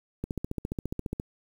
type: click train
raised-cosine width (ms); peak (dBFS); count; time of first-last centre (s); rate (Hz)
3; -18; 15; 0.24-1.199; 14.6
effects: 8-bit